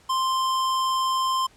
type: tone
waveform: square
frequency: 1046.5 Hz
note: C6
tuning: in tune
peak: -22 dBFS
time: 0.09-1.47 s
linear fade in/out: 10 ms
effects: pink hiss -56 dBFS RMS until 1.56 s + low-pass 9000 Hz 12 dB/octave

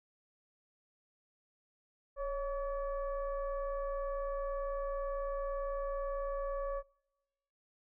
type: tone with frequency modulation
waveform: sine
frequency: 554 Hz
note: C#5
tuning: 1 cent flat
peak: -34 dBFS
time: 2.16-6.83 s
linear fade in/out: 50 ms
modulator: 583 Hz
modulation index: 0.84
effects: noise-tail reverb RT60 1.0 s tail -24 dB re dry

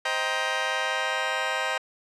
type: chord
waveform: 15% pulse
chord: C minor seventh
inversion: none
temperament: just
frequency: 523.3 / 627.9 / 784.9 / 941.9 Hz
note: C5 / Eb5 / G5 / Bb5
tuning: 0 / +16 / +2 / +18 cents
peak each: -25 dBFS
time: 0.05-1.78 s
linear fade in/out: 5 ms
effects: low-pass 6000 Hz 12 dB/octave

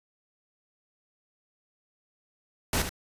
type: noise with echo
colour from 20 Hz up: pink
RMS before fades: -26 dBFS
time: 2.73-2.82 s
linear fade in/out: 2 ms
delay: 73 ms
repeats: 1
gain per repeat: -8 dB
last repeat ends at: 2.893 s
effects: resampled to 32000 Hz

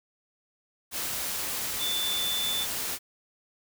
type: tone in noise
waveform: sine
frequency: 3520 Hz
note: A7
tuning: in tune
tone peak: -28 dBFS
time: 1.78-2.67 s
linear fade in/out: 50 ms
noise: white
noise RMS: -32 dBFS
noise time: 0.91-2.99 s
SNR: +1 dB
effects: none

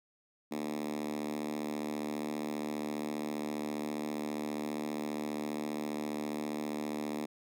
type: tone with high-pass filter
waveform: 5% pulse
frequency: 74.9 Hz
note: D2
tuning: 35 cents sharp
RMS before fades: -37 dBFS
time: 0.51-7.26 s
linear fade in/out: 10 ms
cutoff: 250 Hz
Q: 4.6
effects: none

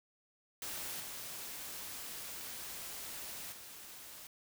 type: noise with level steps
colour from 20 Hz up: white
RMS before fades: -42 / -45 / -51 dBFS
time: 0.62-4.27 s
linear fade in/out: 2 ms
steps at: 1 / 3.52 s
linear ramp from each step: 2 ms
effects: none

